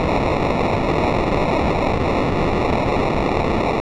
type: noise with sample-and-hold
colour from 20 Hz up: violet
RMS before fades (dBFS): -18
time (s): 0-3.8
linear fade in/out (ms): 0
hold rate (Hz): 1575
effects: low-pass 3000 Hz 12 dB/octave